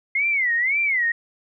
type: tone with vibrato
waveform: sine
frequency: 2093 Hz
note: C7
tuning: in tune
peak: -18 dBFS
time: 0.15-1.12 s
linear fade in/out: 5 ms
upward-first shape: sine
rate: 1.9 Hz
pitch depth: 210 cents each way
effects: none